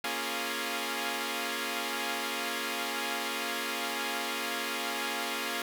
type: chord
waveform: 5% pulse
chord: Bb minor seventh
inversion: none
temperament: equal with one note detuned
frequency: 233.1 / 277.2 / 348.2 / 415.3 Hz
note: Bb3 / Db4 / F4 / Ab4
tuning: 0 / 0 / -5 / 0 cents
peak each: -26 dBFS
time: 0.04-5.62 s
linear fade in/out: 2 ms
effects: none